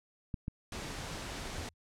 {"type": "clicks", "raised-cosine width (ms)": 5, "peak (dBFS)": -24, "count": 2, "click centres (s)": [0.342, 0.481]}
{"type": "noise", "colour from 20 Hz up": "pink", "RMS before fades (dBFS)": -41, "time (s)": [0.72, 1.69], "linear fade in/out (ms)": 2}
{"type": "tone with exponential decay", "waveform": "sine", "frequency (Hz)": 82.41, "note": "E2", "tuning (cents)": 0, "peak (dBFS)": -33, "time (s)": [1.58, 1.74], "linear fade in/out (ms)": 5, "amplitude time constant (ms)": 33}
{"effects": ["low-pass 8000 Hz 12 dB/octave"]}